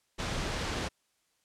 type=low-pass noise; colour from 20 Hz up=pink; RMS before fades=-34 dBFS; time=0.18-0.89 s; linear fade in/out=20 ms; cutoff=6100 Hz; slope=12 dB/octave; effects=white hiss -74 dBFS RMS until 1.44 s + low-pass 10000 Hz 12 dB/octave